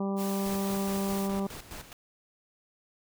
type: harmonic tone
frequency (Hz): 196.5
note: G3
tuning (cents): +4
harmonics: 1 / 2 / 3 / 4 / 5 / 6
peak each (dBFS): -29 / -35 / -39 / -41 / -43 / -45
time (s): 0-1.47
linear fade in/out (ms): 5
type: noise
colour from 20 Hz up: white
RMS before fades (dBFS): -41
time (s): 0.16-1.3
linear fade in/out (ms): 50
type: noise with tremolo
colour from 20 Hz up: pink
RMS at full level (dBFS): -42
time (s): 0.46-1.93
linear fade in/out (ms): 2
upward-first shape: square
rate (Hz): 4.8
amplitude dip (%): 65
effects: none